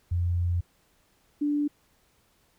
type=tone pair in turn; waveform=sine; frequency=87.31 / 292.6 Hz; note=F2 / D4; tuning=0 / -6 cents; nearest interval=octave + major sixth; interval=2094 cents; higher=second; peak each=-23 dBFS; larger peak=neither; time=0.11-0.61 / 1.41-1.68 s; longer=first; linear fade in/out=10 ms; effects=pink hiss -66 dBFS RMS until 2.58 s